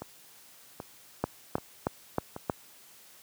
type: two click trains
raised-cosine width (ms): 1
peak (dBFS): -12 / -23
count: 5 / 4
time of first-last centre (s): 1.24-2.498 / 0.02-2.364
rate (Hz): 3.18 / 1.28
effects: white hiss -55 dBFS RMS until 3.22 s + high-pass 80 Hz 12 dB/octave